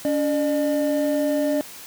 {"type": "tone pair together", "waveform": "triangle", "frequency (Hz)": [285.5, 602], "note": ["D4", "D5"], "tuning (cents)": [-49, 43], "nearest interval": "octave + minor second", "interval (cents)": 1292, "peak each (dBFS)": -20, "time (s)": [0.05, 1.61], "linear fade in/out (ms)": 0, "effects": ["white hiss -40 dBFS RMS until 1.86 s", "high-pass 80 Hz 12 dB/octave"]}